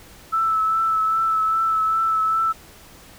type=tone with vibrato; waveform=sine; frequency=1314 Hz; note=E6; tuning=6 cents flat; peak=-17 dBFS; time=0.32-2.53 s; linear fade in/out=20 ms; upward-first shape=triangle; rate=2.5 Hz; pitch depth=24 cents each way; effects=pink hiss -46 dBFS RMS until 3.18 s